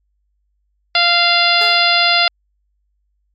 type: harmonic tone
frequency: 694 Hz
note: F5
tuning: 11 cents flat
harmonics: 1 / 2 / 3 / 4 / 5 / 6 / 7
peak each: -18 / -18 / -18 / -18 / -18 / -18 / -18 dBFS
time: 0.95-2.28 s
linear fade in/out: 2 ms
type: tone with exponential decay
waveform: 15% pulse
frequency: 428.7 Hz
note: A4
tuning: 45 cents flat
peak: -17 dBFS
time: 1.61-2 s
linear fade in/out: 2 ms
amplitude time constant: 83 ms
effects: added 50 Hz sine -62 dBFS peak until 3.34 s + MP3 64 kbps